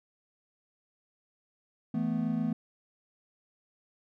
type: chord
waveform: triangle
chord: E suspended fourth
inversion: none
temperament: just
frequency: 164.81 / 219.8 / 247.2 Hz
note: E3 / A3 / B3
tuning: 0 / -2 / +2 cents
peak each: -32 / -29 / -30 dBFS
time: 1.94-2.53 s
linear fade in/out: 5 ms
effects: none